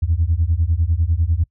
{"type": "beating tone pair", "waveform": "sine", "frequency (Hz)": [77.78, 87.78], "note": ["D#2", "F2"], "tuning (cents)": [0, 9], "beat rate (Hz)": 10, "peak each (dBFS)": [-17, -17], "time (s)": [0.02, 1.44], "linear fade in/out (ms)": 10, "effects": ["noise-tail reverb RT60 0.1 s tail -24 dB re dry", "tanh soft clip ceiling -8 dBFS"]}